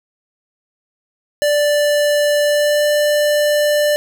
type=tone with pitch glide; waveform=square; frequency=587.3 to 592.1 Hz; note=D5 to D5; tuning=0 to +14 cents; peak=-13 dBFS; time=1.42-3.96 s; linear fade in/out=0 ms; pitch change=+14 cents; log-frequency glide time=2.43-2.85 s; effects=none